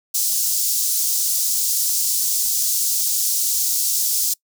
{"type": "high-pass noise", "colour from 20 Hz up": "pink", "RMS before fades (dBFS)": -20, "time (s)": [0.14, 4.34], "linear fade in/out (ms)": 10, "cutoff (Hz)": 5400, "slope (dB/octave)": 24, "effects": ["noise-tail reverb RT60 0.1 s tail -24 dB re dry"]}